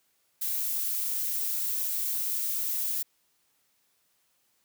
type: noise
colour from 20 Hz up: violet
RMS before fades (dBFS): -30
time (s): 0.41-3.03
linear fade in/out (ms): 10
effects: white hiss -71 dBFS RMS until 4.64 s + high-pass 60 Hz 12 dB/octave